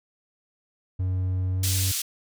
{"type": "tone with pitch glide", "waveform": "triangle", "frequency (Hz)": [92.5, 94.01], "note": ["F#2", "F#2"], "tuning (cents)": [0, 28], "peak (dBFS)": -21, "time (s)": [0.99, 1.92], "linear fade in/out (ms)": 10, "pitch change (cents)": 28, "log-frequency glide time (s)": [1.53, 1.63]}
{"type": "band-pass noise", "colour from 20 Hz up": "white", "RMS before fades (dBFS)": -28, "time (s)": [1.63, 2.02], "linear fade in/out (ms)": 5, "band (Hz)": [3200, 11000], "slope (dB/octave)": 12}
{"effects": []}